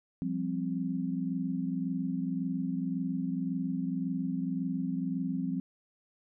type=chord; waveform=sine; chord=F suspended second; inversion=none; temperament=just; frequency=174.61 / 196.44 / 261.9 Hz; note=F3 / G3 / C4; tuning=0 / +4 / +2 cents; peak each=-34 / -36 / -33 dBFS; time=0.22-5.6 s; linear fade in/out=0 ms; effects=none